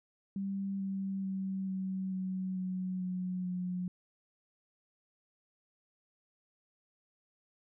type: tone with pitch steps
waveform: sine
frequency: 196 / 193.75 / 191.52 / 189.32 / 187.15 / 185 / 182.87 / 180.77 Hz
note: G3 / G3 / G3 / F#3 / F#3 / F#3 / F#3 / F#3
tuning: 0 / -20 / -40 / +40 / +20 / 0 / -20 / -40 cents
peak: -33 dBFS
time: 0.36-3.88 s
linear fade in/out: 2 ms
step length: 440 ms
effects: none